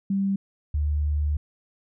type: tone pair in turn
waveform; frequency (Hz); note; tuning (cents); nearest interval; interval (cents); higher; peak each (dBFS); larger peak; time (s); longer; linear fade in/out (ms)
sine; 196 / 74.21; G3 / D2; 0 / +19; octave + perfect fourth; 1681; first; -21; neither; 0.1-0.36 / 0.74-1.37; second; 5
effects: none